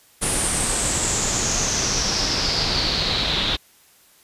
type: noise with low-pass filter sweep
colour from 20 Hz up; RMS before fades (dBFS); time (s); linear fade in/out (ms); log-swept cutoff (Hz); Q
pink; -22; 0.21-3.57; 20; 9700 to 3600; 6.7
effects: white hiss -54 dBFS RMS until 4.23 s + resampled to 32000 Hz